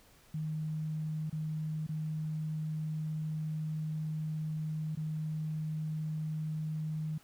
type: tone with dropouts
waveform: sine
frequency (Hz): 155.56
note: D#3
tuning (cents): 0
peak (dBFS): -33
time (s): 0.34-7.18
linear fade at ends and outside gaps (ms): 5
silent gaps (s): 1.298-1.326 / 1.867-1.89 / 4.952-4.971
effects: pink hiss -62 dBFS RMS until 7.23 s